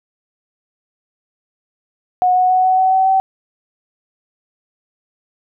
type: tone with pitch steps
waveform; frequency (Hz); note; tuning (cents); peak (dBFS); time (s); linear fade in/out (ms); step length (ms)
sine; 730 / 735.9 / 741.9 / 747.9 / 754 / 760.1 / 766.3; F#5 / F#5 / F#5 / F#5 / F#5 / F#5 / G5; -24 / -10 / +4 / +18 / +32 / +46 / -40; -10; 2.22-3.2; 0; 140
effects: none